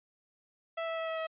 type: tone with pitch steps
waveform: sawtooth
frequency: 659.3 / 655.1 / 651 / 646.9 / 642.8 Hz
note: E5 / E5 / E5 / E5 / E5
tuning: 0 / -11 / -22 / -33 / -44 cents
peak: -29 dBFS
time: 0.77-1.27 s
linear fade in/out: 10 ms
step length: 100 ms
effects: resampled to 8000 Hz